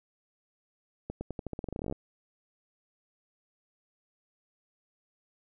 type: accelerating click train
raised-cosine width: 2 ms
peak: -22 dBFS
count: 19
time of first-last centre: 1.1-1.925 s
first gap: 110 ms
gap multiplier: 0.88
effects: none